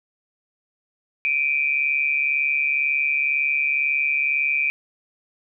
sine tone pair together, 2341 / 2483 Hz, D7 / D#7, -6 / -4 cents, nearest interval minor second, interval 102 cents, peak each -21 / -22 dBFS, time 1.25-4.7 s, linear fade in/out 0 ms, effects none

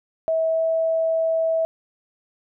sine tone with pitch glide, 647 to 650.7 Hz, E5 to E5, -32 to -23 cents, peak -18 dBFS, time 0.28-1.65 s, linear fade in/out 0 ms, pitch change +9 cents, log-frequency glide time 0.48-0.64 s, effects none

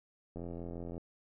click train, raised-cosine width 2 ms, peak -30 dBFS, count 54, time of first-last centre 0.36-0.979 s, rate 85.6 Hz, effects none

